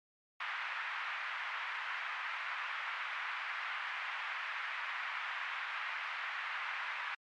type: band-pass noise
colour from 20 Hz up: white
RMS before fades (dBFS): -40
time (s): 0.4-7.15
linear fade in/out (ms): 5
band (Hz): 1000 to 2300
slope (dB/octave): 24
effects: MP3 64 kbps